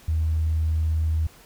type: tone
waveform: sine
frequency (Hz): 79.5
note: D#2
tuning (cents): +38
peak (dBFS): -19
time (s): 0.08-1.27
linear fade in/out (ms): 5
effects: tanh soft clip ceiling -15 dBFS + pink hiss -51 dBFS RMS until 1.45 s